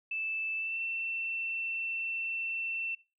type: tone with pitch glide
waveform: sine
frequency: 2637 to 2688 Hz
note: E7 to E7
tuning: 0 to +33 cents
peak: -32 dBFS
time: 0.11-2.95 s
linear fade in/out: 5 ms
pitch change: +33 cents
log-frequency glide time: 0.56-0.8 s
effects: noise-tail reverb RT60 0.3 s tail -20 dB re dry